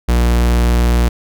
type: tone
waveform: 45% pulse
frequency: 59.5 Hz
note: A#1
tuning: 36 cents sharp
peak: -10 dBFS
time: 0.08-1.09 s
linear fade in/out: 10 ms
effects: none